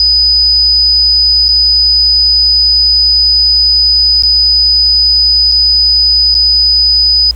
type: tone with dropouts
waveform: sine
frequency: 4985 Hz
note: D#8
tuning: 2 cents sharp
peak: -5 dBFS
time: 0-7.31 s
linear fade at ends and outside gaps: 1 ms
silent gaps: 1.483-1.489 / 4.223-4.234 / 5.516-5.52 / 6.343-6.35 s
effects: added 60 Hz sine -20 dBFS peak until 7.35 s + pink hiss -40 dBFS RMS until 7.35 s